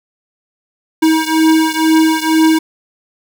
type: beating tone pair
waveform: square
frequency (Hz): 317.9 / 320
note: D#4 / D#4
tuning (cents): +37 / +49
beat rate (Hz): 2.1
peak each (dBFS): -12 / -14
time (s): 1.02-2.59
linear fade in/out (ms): 10
effects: none